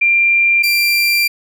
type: tone pair in turn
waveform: sine / 30% pulse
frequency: 2379 / 2369 Hz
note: D7 / D7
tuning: +22 / +14 cents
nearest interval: unison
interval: 8 cents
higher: first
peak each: -9 dBFS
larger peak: neither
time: 0.01-0.63 / 0.63-1.28 s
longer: second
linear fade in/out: 10 ms
effects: none